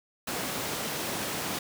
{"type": "high-pass noise", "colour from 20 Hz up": "pink", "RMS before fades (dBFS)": -33, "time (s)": [0.27, 1.59], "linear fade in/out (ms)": 5, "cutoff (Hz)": 170, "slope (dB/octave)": 12, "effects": []}